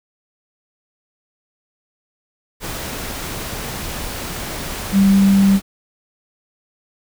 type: tone in noise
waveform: sine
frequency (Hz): 196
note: G3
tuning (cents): 0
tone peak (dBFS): -9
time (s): 4.92-5.6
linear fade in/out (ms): 50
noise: pink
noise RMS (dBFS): -27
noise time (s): 2.6-5.62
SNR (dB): +15
effects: none